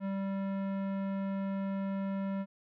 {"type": "tone with tanh clipping", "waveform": "sine", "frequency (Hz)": 195.1, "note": "G3", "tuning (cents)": -8, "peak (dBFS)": -34, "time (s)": [0, 2.46], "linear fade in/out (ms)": 50, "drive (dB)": 17, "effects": []}